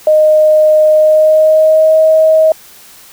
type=tone with pitch glide; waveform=sine; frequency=617 to 632.9 Hz; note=D#5 to D#5; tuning=-15 to +29 cents; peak=-4 dBFS; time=0.07-2.52 s; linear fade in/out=2 ms; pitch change=+44 cents; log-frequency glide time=0.93-2 s; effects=white hiss -38 dBFS RMS until 3.12 s